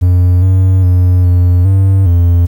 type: tone with pitch steps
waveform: triangle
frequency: 89.5 / 93.4 / 90.2 / 89 / 96.3 / 86.6 Hz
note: F2 / F#2 / F#2 / F2 / G2 / F2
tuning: +43 / +17 / -44 / +33 / -30 / -14 cents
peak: -3 dBFS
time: 0.01-2.47 s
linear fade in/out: 20 ms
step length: 410 ms
effects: 7-bit